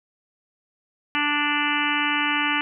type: harmonic tone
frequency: 293.7 Hz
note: D4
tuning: in tune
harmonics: 1 / 3 / 4 / 5 / 6 / 7 / 8 / 9 / 10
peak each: -29 / -29 / -29 / -29 / -29 / -29 / -29 / -29 / -29 dBFS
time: 1.15-2.61 s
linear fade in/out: 0 ms
effects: none